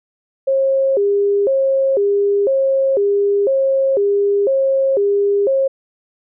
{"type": "tone with vibrato", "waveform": "sine", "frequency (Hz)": 466.2, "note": "A#4", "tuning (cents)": 0, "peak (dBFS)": -12, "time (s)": [0.47, 5.68], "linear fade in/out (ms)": 10, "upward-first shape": "square", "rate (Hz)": 1, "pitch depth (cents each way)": 250, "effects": []}